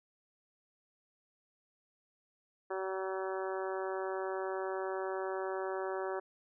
harmonic tone, 190 Hz, F#3, 46 cents sharp, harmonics 2 / 3 / 4 / 5 / 6 / 7 / 8 / 9, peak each -37 / -41 / -43 / -45 / -47 / -48 / -49 / -50 dBFS, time 2.7-6.2 s, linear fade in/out 10 ms, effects none

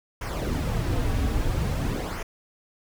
brown noise with flanger, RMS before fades -26 dBFS, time 0.21-2.23 s, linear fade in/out 5 ms, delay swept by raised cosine 0.24 to 5.84 ms, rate 0.5 Hz, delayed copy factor -0.65, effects none

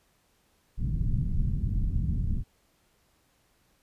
pink low-pass noise, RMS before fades -27 dBFS, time 0.77-2.44 s, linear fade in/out 50 ms, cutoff 180 Hz, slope 24 dB/octave, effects pink hiss -68 dBFS RMS until 3.82 s + resampled to 32000 Hz

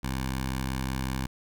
10% pulse tone with notch filter, 65.4 Hz, C2, in tune, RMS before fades -31 dBFS, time 0.03-1.27 s, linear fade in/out 10 ms, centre 410 Hz, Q 1.1, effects none

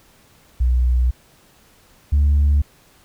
sine tone pair in turn, 61.74 / 72.23 Hz, B1 / D2, 0 / -28 cents, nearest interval minor third, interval 272 cents, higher second, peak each -12 / -10 dBFS, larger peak second, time 0.6-1.11 / 2.12-2.62 s, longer first, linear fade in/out 10 ms, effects tanh soft clip ceiling -10 dBFS + pink hiss -53 dBFS RMS until 3.04 s

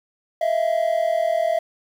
triangle tone pair together, 639.8 / 680 Hz, D#5 / F5, +48 / -46 cents, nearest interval minor second, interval 106 cents, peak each -19 dBFS, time 0.41-1.59 s, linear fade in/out 5 ms, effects 8-bit

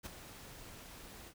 pink noise with ADSR envelope, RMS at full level -43 dBFS, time 0.03-1.34 s, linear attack 31 ms, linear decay 13 ms, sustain -9 dB, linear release 63 ms, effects none

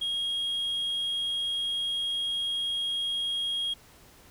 sine tone, 3270 Hz, G#7, 28 cents flat, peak -25 dBFS, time 0.01-3.74 s, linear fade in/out 10 ms, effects tanh soft clip ceiling -26 dBFS + pink hiss -55 dBFS RMS until 4.3 s

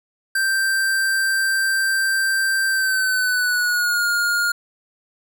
square tone with pitch glide, 1568 to 1421.3 Hz, G6 to F6, 0 to +30 cents, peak -18 dBFS, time 0.35-4.52 s, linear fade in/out 5 ms, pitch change -170 cents, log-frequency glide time 2.68-4.07 s, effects none

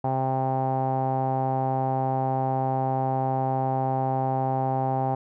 sawtooth tone with low-pass filter, 131.9 Hz, C3, 14 cents sharp, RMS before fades -25 dBFS, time 0.04-5.15 s, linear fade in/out 5 ms, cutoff 800 Hz, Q 7.4, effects none

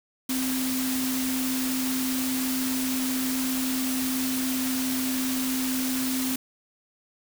sine tone in noise, 259.2 Hz, C4, 16 cents flat, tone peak -26 dBFS, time 0.29-6.36 s, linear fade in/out 5 ms, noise white, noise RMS -31 dBFS, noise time 0.29-6.36 s, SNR +2 dB, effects none

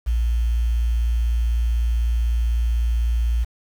sine tone with quantisation, 58 Hz, A#1, 8 cents flat, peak -17 dBFS, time 0.06-3.45 s, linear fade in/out 20 ms, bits 7, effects none

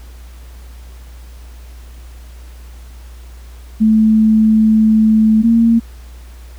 sine tone pair in turn, 218.5 / 229.8 Hz, A3 / A#3, -12 / -25 cents, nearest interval minor second, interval 87 cents, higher second, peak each -7 dBFS, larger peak neither, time 3.8-5.43 / 5.43-5.8 s, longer first, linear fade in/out 20 ms, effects added 60 Hz sine -32 dBFS peak until 6.58 s + pink hiss -46 dBFS RMS until 6.58 s

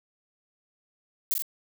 violet noise with echo, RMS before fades -25 dBFS, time 1.31-1.34 s, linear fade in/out 0 ms, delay 41 ms, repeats 2, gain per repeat -3 dB, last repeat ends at 1.422 s, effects none

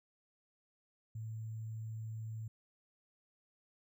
sine tone with sample-and-hold, 110.8 Hz, A2, 13 cents sharp, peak -40 dBFS, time 1.15-2.48 s, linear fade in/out 5 ms, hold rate 7350 Hz, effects none

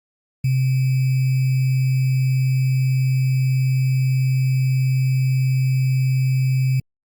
sine tone with sample-and-hold, 130.81 Hz, C3, in tune, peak -15 dBFS, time 0.44-6.8 s, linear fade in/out 5 ms, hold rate 2450 Hz, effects Opus 48 kbps

